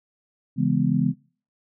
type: chord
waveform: sine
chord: C# minor seventh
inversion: none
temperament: just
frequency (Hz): 138.59 / 166.31 / 207.9 / 249.5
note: C#3 / E3 / G#3 / B3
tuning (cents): 0 / +16 / +2 / +18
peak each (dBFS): -24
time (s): 0.56-1.14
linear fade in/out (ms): 50
effects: noise-tail reverb RT60 0.4 s tail -21 dB re dry